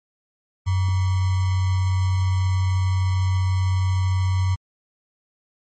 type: tone with sample-and-hold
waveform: sine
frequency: 93.4 Hz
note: F#2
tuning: 17 cents sharp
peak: -17 dBFS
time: 0.66-4.56 s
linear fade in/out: 20 ms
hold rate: 1050 Hz
effects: MP3 32 kbps